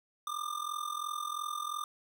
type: tone with amplitude modulation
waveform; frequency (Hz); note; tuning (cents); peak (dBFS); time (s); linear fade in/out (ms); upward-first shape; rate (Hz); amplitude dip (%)
square; 1200; D6; +37; -32; 0.27-1.84; 2; sine; 42.9; 80
effects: none